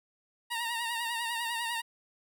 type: tone with vibrato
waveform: 15% pulse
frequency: 932.3 Hz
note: A#5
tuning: in tune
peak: -25 dBFS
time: 0.5-1.82 s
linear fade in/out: 20 ms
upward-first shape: sine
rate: 10 Hz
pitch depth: 53 cents each way
effects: none